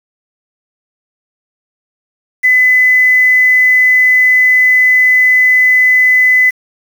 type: tone with quantisation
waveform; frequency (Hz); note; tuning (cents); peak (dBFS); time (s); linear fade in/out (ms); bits
sine; 2011; B6; +31; -5; 2.43-6.51; 20; 5
effects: none

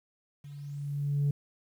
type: tone with level ramp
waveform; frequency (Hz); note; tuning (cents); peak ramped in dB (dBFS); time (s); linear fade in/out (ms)
sine; 143.2; D3; -43; -43 to -21; 0.44-1.31; 5
effects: tanh soft clip ceiling -22 dBFS + 10-bit

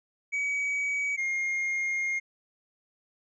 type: tone pair in turn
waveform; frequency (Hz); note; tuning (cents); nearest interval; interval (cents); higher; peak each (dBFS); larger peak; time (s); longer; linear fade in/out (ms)
triangle; 2269 / 2131; C#7 / C7; +40 / +31; minor second; 109; first; -25; neither; 0.32-1.17 / 1.17-2.2; second; 20
effects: resampled to 22050 Hz

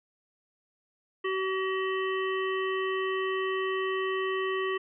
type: harmonic tone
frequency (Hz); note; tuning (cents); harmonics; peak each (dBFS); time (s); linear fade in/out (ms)
380; F#4; +46; 1 / 3 / 5 / 7 / 8; -29 / -34 / -35 / -42 / -42; 1.24-4.78; 10
effects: none

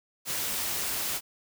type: noise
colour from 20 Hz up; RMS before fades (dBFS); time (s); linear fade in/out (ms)
white; -31; 0.25-1.21; 50
effects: none

